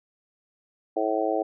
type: harmonic tone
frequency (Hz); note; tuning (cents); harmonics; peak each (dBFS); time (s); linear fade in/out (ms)
108.9; A2; -17; 3 / 4 / 5 / 6 / 7; -29 / -29 / -29 / -29 / -29; 0.96-1.43; 10
effects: none